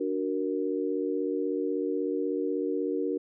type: chord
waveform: sine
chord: D augmented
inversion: none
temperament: equal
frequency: 293.7 / 370 / 466.2 Hz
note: D4 / F#4 / A#4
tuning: 0 / 0 / 0 cents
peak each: -31 dBFS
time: 0-3.18 s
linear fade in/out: 10 ms
effects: none